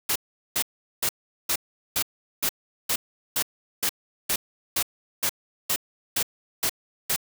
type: noise bursts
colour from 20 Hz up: white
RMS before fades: -24 dBFS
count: 16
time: 0.09-7.162 s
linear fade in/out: 5 ms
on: 67 ms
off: 400 ms
effects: none